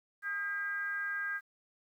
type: tone with frequency modulation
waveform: sine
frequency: 1611 Hz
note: G6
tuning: 47 cents sharp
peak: -33 dBFS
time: 0.22-1.41 s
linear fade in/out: 50 ms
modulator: 364 Hz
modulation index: 0.58
effects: 11-bit